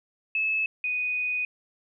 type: tone pair in turn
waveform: sine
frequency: 2600 / 2486 Hz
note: E7 / D#7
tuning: -24 / -2 cents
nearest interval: minor second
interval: 78 cents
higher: first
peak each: -23 / -25 dBFS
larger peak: first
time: 0.35-0.66 / 0.84-1.45 s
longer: second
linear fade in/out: 2 ms
effects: none